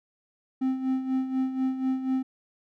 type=tone with tremolo; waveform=triangle; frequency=261.6 Hz; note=C4; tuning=in tune; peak=-20 dBFS; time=0.61-2.23 s; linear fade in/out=10 ms; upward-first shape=sine; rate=4.1 Hz; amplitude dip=65%; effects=none